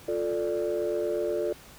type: chord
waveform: sine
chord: D minor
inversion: first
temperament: just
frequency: 352.4 / 440.5 / 587.3 Hz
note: F4 / A4 / D5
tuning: +16 / +2 / 0 cents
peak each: -29 dBFS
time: 0.08-1.53 s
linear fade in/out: 5 ms
effects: tanh soft clip ceiling -20 dBFS + pink hiss -50 dBFS RMS until 1.78 s